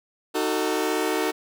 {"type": "chord", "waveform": "sawtooth", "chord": "D# diminished", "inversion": "none", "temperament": "just", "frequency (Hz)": [311.1, 373.4, 448], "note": ["D#4", "F#4", "A4"], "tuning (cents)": [0, 16, 31], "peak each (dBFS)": -23, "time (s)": [0.34, 1.32], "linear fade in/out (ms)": 20, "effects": []}